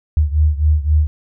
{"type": "beating tone pair", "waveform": "sine", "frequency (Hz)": [74.9, 78.7], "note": ["D2", "D#2"], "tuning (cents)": [35, 20], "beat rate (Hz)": 3.8, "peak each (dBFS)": [-13, -16], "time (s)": [0.17, 1.07], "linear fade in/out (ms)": 0, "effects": []}